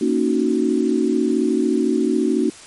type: chord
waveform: sine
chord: D# minor seventh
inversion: second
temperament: equal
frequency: 233.1 / 277.2 / 311.1 / 370 Hz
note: A#3 / C#4 / D#4 / F#4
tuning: 0 / 0 / 0 / 0 cents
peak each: -21 dBFS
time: 0.01-2.5 s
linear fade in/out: 5 ms
effects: white hiss -41 dBFS RMS until 2.66 s + MP3 48 kbps